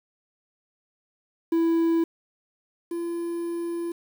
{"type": "tone pair in turn", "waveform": "triangle", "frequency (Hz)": [331.2, 340.5], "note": ["E4", "F4"], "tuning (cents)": [8, -44], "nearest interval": "unison", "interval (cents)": 48, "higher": "second", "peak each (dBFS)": [-17, -25], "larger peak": "first", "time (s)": [[1.52, 2.04], [2.91, 3.92]], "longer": "second", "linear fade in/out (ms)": 5, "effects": ["8-bit"]}